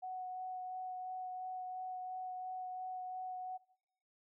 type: tone with vibrato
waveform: sine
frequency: 740 Hz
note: F#5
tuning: in tune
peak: -40 dBFS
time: 0.02-3.58 s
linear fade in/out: 20 ms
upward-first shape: sine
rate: 2.9 Hz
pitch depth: 9 cents each way
effects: noise-tail reverb RT60 0.8 s tail -21 dB re dry